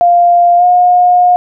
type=tone with pitch glide; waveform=sine; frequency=698 to 716.8 Hz; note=F5 to F5; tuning=-1 to +45 cents; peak=-4 dBFS; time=0.01-1.36 s; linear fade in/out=0 ms; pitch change=+46 cents; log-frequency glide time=0.57-0.64 s; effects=none